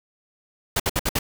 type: noise bursts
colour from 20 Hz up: pink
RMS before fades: -22 dBFS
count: 5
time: 0.76-1.19 s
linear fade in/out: 5 ms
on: 38 ms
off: 60 ms
effects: none